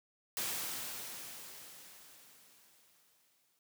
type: noise with exponential decay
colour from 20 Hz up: white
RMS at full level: -36 dBFS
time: 0.37-3.59 s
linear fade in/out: 1 ms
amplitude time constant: 700 ms
effects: high-pass 100 Hz 12 dB/octave